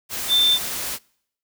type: tone in noise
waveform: sine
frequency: 3560 Hz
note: A7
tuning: 20 cents sharp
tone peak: -14 dBFS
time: 0.28-0.59 s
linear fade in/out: 50 ms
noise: white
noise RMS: -28 dBFS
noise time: 0.09-0.99 s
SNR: +11 dB
effects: noise-tail reverb RT60 0.7 s tail -26 dB re dry